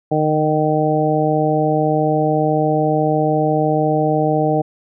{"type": "harmonic tone with a mistuned harmonic", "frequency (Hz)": 154, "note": "D#3", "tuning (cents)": -17, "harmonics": [1, 2, 3, 4, 5], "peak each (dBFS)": [-20, -20, -20, -20, -20], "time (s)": [0.11, 4.62], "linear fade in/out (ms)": 10, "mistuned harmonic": 1, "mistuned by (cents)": -19, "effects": []}